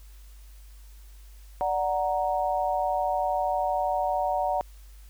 sine chord, D augmented, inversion none, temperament equal, 587.3 / 740 / 932.3 Hz, D5 / F#5 / A#5, 0 / 0 / 0 cents, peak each -29 / -26 / -30 dBFS, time 1.61-4.61 s, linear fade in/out 0 ms, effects added 50 Hz sine -45 dBFS peak until 5.09 s + white hiss -59 dBFS RMS until 5.09 s

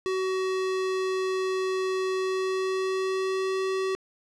square tone with pitch glide, 376.5 to 380.7 Hz, F#4 to F#4, +30 to +49 cents, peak -26 dBFS, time 0.06-3.95 s, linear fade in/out 0 ms, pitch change +19 cents, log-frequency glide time 2.15-3.6 s, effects low-pass 6000 Hz 12 dB/octave + 11-bit

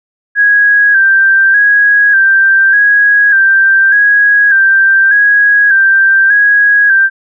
sine tone with vibrato, 1614 Hz, G#6, 50 cents flat, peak -4 dBFS, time 0.35-7.1 s, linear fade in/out 50 ms, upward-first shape square, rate 0.84 Hz, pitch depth 44 cents each way, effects none

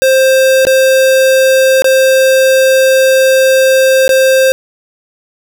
square tone with dropouts, 527 Hz, C5, 12 cents sharp, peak -6 dBFS, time 0.02-4.52 s, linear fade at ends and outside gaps 0 ms, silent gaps 0.651-0.669 / 1.821-1.844 / 4.079-4.092 s, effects none

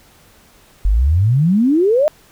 sine exponential sweep, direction up, 44.4 to 634 Hz, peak -10 dBFS, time 0.85-2.08 s, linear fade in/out 0 ms, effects pink hiss -49 dBFS RMS until 2.31 s

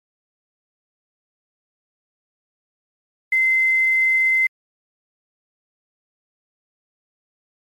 sine tone with quantisation, 2067 Hz, C7, 22 cents flat, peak -14 dBFS, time 3.32-4.47 s, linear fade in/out 5 ms, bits 7, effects MP3 64 kbps

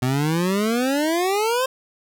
25% pulse exponential sweep, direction up, 123.47 to 532 Hz, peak -15 dBFS, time 0.02-1.66 s, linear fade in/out 5 ms, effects none

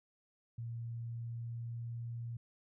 sine tone with pitch glide, 116.54 to 117.42 Hz, A#2 to A#2, 0 to +13 cents, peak -39 dBFS, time 0.58-2.37 s, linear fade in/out 5 ms, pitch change +13 cents, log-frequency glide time 0.91-2.01 s, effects none

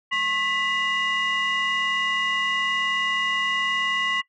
sine tone cluster, 1080 / 1984 / 2849 Hz, C#6 / B6 / F7, -45 / +7 / +34 cents, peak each -26 / -23 / -26 dBFS, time 0.11-4.22 s, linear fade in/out 20 ms, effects noise-tail reverb RT60 0.1 s tail -18 dB re dry + tanh soft clip ceiling -17 dBFS

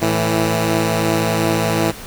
10% pulse tone pair together, 110.79 / 164.81 Hz, A2 / E3, +12 / 0 cents, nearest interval perfect fifth, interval 688 cents, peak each -10 dBFS, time 0.01-1.92 s, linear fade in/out 20 ms, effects pink hiss -34 dBFS RMS until 2.06 s

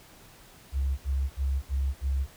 sine tone bursts, 67.8 Hz, C#2, 38 cents flat, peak -24 dBFS, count 5, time 0.72-2.268 s, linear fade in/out 50 ms, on 260 ms, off 62 ms, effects pink hiss -53 dBFS RMS until 2.36 s

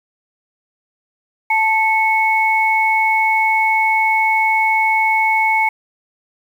sine tone pair together, 880 / 2203 Hz, A5 / C#7, 0 / -11 cents, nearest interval octave + major third, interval 1589 cents, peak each -15 dBFS, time 1.5-5.69 s, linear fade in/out 5 ms, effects 7-bit

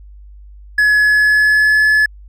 triangle tone with pitch glide, 1696 to 1716.7 Hz, G#6 to A6, +36 to -43 cents, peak -7 dBFS, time 0.78-2.06 s, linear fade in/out 5 ms, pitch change +21 cents, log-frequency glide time 0.96-1.84 s, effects added 50 Hz sine -35 dBFS peak until 2.28 s

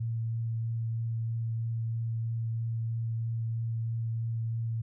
sine tone with vibrato, 114.2 Hz, A#2, 35 cents flat, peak -29 dBFS, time 0-4.82 s, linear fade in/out 10 ms, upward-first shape triangle, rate 3.1 Hz, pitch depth 12 cents each way, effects none

